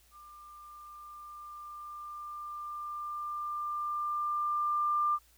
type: tone with level ramp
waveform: sine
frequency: 1193 Hz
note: D6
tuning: 27 cents sharp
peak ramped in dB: -50 to -25 dBFS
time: 0.11-5.19 s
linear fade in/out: 50 ms
effects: added 58 Hz sine -65 dBFS peak until 5.37 s + white hiss -65 dBFS RMS until 5.37 s